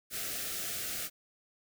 white band-stop noise, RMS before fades -37 dBFS, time 0.1-1.1 s, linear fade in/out 50 ms, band 760 to 1200 Hz, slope 96 dB/octave, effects none

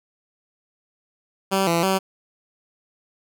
10% pulse tone with pitch steps, 193.2 / 168.7 / 191.2 Hz, G3 / E3 / G3, -25 / +40 / -43 cents, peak -10 dBFS, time 1.51-1.99 s, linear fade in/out 20 ms, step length 160 ms, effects none

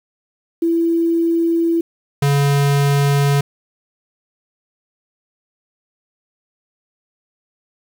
sine / square tone pair in turn, 334 / 141.53 Hz, E4 / C#3, +23 / +36 cents, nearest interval octave + minor third, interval 1487 cents, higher first, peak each -13 dBFS, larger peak neither, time 0.62-1.81 / 2.22-3.41 s, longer neither, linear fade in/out 5 ms, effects 7-bit

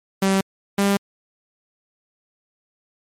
sawtooth tone pair in turn, 193.3 / 199.42 Hz, G3 / G3, -24 / +30 cents, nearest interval minor second, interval 54 cents, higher second, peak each -12 dBFS, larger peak neither, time 0.22-0.41 / 0.78-0.97 s, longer neither, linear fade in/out 5 ms, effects MP3 64 kbps

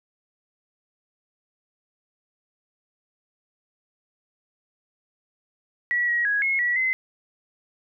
sine tone with pitch steps, 1934 / 1904 / 1661 / 2168 / 1937 / 2051 Hz, B6 / A#6 / G#6 / C#7 / B6 / C7, -37 / +36 / 0 / -39 / -34 / -35 cents, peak -20 dBFS, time 5.91-6.93 s, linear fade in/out 0 ms, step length 170 ms, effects none

